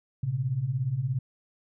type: beating tone pair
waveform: sine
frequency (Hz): 116.54 / 133.54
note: A#2 / C3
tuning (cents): 0 / +36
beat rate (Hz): 17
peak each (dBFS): -31 / -27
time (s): 0.23-1.19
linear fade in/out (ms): 5
effects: none